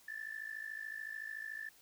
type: tone with amplitude modulation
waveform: sine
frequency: 1759 Hz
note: A6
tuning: 1 cent flat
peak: -37 dBFS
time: 0.08-1.69 s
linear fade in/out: 5 ms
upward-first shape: sine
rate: 53.7 Hz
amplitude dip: 85%
effects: tanh soft clip ceiling -34 dBFS + white hiss -64 dBFS RMS until 1.81 s

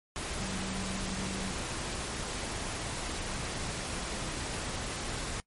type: tone in noise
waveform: sine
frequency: 190.4 Hz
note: F#3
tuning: 50 cents sharp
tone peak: -37 dBFS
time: 0.4-1.51 s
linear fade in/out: 0 ms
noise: pink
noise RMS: -36 dBFS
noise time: 0.16-5.4 s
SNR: -4 dB
effects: noise-tail reverb RT60 0.1 s tail -23 dB re dry + MP3 48 kbps

